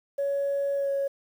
sine tone with pitch glide, 560 to 553.9 Hz, C#5 to C#5, +18 to -1 cents, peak -23 dBFS, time 0.18-1.08 s, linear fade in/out 10 ms, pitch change -19 cents, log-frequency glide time 0.75-0.9 s, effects tanh soft clip ceiling -21 dBFS + 9-bit

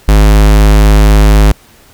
square tone, 52 Hz, G#1, 3 cents sharp, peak -3 dBFS, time 0.08-1.52 s, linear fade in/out 5 ms, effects pink hiss -42 dBFS RMS until 1.93 s

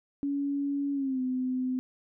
sine tone with pitch glide, 282 to 255.6 Hz, C#4 to C4, +30 to -40 cents, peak -27 dBFS, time 0.23-1.79 s, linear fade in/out 0 ms, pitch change -170 cents, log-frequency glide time 0.93-1.21 s, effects none

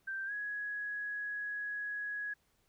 sine tone with pitch glide, 1568 to 1670.9 Hz, G6 to G#6, 0 to +10 cents, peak -36 dBFS, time 0.07-2.34 s, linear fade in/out 10 ms, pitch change +110 cents, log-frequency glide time 0.26-0.32 s, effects pink hiss -74 dBFS RMS until 2.68 s

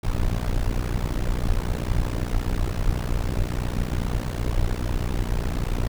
brown noise with amplitude modulation, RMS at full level -20 dBFS, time 0.03-5.88 s, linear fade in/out 10 ms, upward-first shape sine, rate 60.5 Hz, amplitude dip 95%, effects none

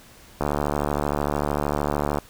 click train, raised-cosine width 1 ms, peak -9 dBFS, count 131, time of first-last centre 0.41-2.186 s, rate 73.2 Hz, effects pink hiss -49 dBFS RMS until 2.29 s

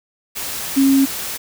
sine tone in noise, 271.7 Hz, C#4, 35 cents flat, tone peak -10 dBFS, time 0.76-1.06 s, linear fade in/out 20 ms, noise white, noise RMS -26 dBFS, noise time 0.35-1.38 s, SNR +13 dB, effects none

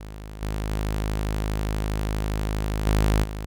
sawtooth tone with level steps, 52.4 Hz, G#1, 16 cents sharp, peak -32 / -22 / -20 / -14 / -26 dBFS, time 0-3.46 s, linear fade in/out 10 ms, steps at 0.41 / 0.7 / 2.86 / 3.23 s, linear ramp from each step 10 ms, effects none

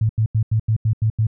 sine tone bursts, 110 Hz, A2, in tune, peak -14 dBFS, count 8, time 0.01-1.269 s, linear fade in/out 5 ms, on 83 ms, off 85 ms, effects none

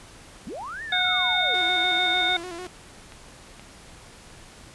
sine linear two-way sweep, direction up then down, 174.9 to 1864.7 to 421.9 Hz, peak -32 dBFS, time 0.47-1.55 s, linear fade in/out 0 ms, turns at 0.83 s
harmonic tone, 730 Hz, F#5, 24 cents flat, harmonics 1 / 2 / 3 / 5, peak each -28 / -27 / -27 / -23 dBFS, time 0.92-2.37 s, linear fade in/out 5 ms
sawtooth tone with vibrato, 351.5 Hz, F4, 11 cents sharp, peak -30 dBFS, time 1.54-2.67 s, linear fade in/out 2 ms, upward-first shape square, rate 6.7 Hz, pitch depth 64 cents each way
click train, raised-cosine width 0.3 ms, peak -27 dBFS, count 5, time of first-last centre 1.7-3.596 s, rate 2.11 Hz
effects pink hiss -47 dBFS RMS until 4.74 s + resampled to 24000 Hz

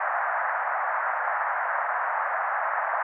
pink band-pass noise, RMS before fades -27 dBFS, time 0-3.03 s, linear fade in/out 5 ms, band 670 to 1800 Hz, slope 48 dB/octave, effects none

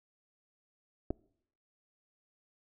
clicks, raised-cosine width 2 ms, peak -20 / -23 dBFS, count 2, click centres 1.105 / 1.108 s, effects noise-tail reverb RT60 0.7 s tail -25 dB re dry

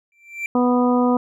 triangle tone with exponential growth, 2349 Hz, D7, in tune, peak -19 dBFS, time 0.12-0.46 s, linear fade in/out 1 ms, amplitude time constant 72 ms
harmonic tone, 246.9 Hz, B3, in tune, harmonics 1 / 2 / 3 / 4 / 5, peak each -16 / -21 / -25 / -25 / -28 dBFS, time 0.55-1.17 s, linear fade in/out 2 ms
effects none

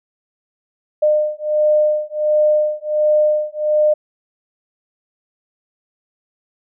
sine beating tone pair, 605 / 606.4 Hz, D#5 / D#5, -49 / -45 cents, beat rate 1.4 Hz, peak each -16 dBFS, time 1.02-3.94 s, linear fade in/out 10 ms, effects none

